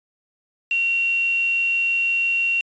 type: tone with quantisation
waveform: sine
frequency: 2743 Hz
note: F7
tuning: 32 cents flat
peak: -18 dBFS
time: 0.71-2.61 s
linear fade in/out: 2 ms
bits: 5
effects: resampled to 16000 Hz